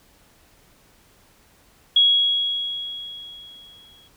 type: tone with exponential decay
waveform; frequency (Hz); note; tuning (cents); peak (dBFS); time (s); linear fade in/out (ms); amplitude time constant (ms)
sine; 3322; G#7; 0; -11; 1.96-4.08; 5; 460
effects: pink hiss -56 dBFS RMS until 4.16 s